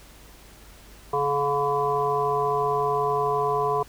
harmonic tone with a mistuned harmonic, 142.4 Hz, C#3, 47 cents sharp, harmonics 1 / 3 / 5 / 7 / 8, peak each -35 / -25 / -28 / -25 / -32 dBFS, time 1.13-3.83 s, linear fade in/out 5 ms, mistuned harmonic 7, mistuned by +20 cents, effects added 50 Hz sine -50 dBFS peak until 3.88 s + pink hiss -50 dBFS RMS until 3.88 s

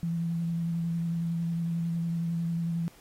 sine tone with vibrato, 167.8 Hz, E3, 31 cents sharp, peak -27 dBFS, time 0.03-2.88 s, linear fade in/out 0 ms, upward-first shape square, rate 11 Hz, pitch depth 14 cents each way, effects pink hiss -57 dBFS RMS until 3 s + AAC 48 kbps

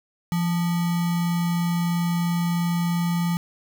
sine tone with sample-and-hold, 171.5 Hz, F3, 31 cents flat, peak -20 dBFS, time 0.32-3.37 s, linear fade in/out 0 ms, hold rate 1050 Hz, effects none

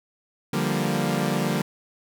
sawtooth chord, G minor seventh, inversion second, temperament equal, 146.83 / 174.61 / 196 / 233.1 Hz, D3 / F3 / G3 / Bb3, 0 / 0 / 0 / 0 cents, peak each -24 dBFS, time 0.53-1.62 s, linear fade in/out 5 ms, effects none

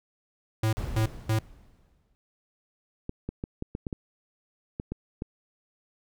square tone bursts, 110 Hz, A2, in tune, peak -23 dBFS, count 3, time 0.63-1.39 s, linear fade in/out 5 ms, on 100 ms, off 230 ms
brown noise with exponential decay, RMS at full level -30 dBFS, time 0.77-2.15 s, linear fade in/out 0 ms, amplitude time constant 300 ms
clicks, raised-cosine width 3 ms, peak -19 dBFS, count 10, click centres 3.094 / 3.29 / 3.439 / 3.624 / 3.751 / 3.868 / 3.928 / 4.799 / 4.92 / 5.221 s
effects none

